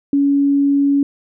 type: tone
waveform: sine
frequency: 281.2 Hz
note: C#4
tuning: 25 cents sharp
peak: -11 dBFS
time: 0.13-1.03 s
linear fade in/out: 2 ms
effects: none